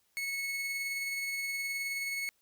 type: tone with tremolo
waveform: 40% pulse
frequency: 2200 Hz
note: C#7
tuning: 14 cents flat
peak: -31 dBFS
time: 0.17-2.29 s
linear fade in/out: 0 ms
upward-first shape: triangle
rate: 19 Hz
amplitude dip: 30%
effects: white hiss -73 dBFS RMS until 2.41 s